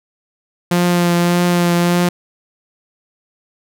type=tone with vibrato; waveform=sawtooth; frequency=174.61 Hz; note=F3; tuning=in tune; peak=-8 dBFS; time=0.71-2.09 s; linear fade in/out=5 ms; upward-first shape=triangle; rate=1.7 Hz; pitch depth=20 cents each way; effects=none